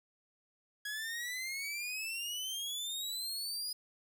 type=exponential sweep; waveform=sawtooth; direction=up; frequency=1660 to 4978 Hz; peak=-34 dBFS; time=0.85-3.73 s; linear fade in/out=5 ms; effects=none